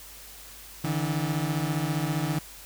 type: beating tone pair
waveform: 30% pulse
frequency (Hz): 145.9 / 160.9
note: D3 / E3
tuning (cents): -11 / -42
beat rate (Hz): 15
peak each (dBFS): -26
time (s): 0.84-2.39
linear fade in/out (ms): 5
effects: added 50 Hz sine -52 dBFS peak until 2.65 s + white hiss -46 dBFS RMS until 2.65 s